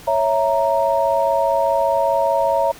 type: chord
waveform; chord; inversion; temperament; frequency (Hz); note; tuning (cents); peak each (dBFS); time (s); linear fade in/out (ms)
sine; A# diminished; first; equal; 554.4 / 659.3 / 932.3; C#5 / E5 / A#5; 0 / 0 / 0; -19; 0.07-2.72; 10
effects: pink hiss -41 dBFS RMS until 2.79 s